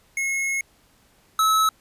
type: tone pair in turn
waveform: square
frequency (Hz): 2171 / 1295.7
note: C#7 / E6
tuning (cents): -37 / -30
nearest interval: major sixth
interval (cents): 893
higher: first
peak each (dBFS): -23 / -17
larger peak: second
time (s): 0.17-0.61 / 1.39-1.69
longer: first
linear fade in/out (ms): 2
effects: pink hiss -59 dBFS RMS until 1.8 s + resampled to 32000 Hz